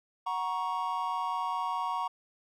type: chord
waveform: triangle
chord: F# major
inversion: none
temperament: equal with one note detuned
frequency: 740 / 943.7 / 1108.7 Hz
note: F#5 / A#5 / C#6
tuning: 0 / +21 / 0 cents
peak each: -35 / -31 / -32 dBFS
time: 0.26-2.08 s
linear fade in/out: 10 ms
effects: none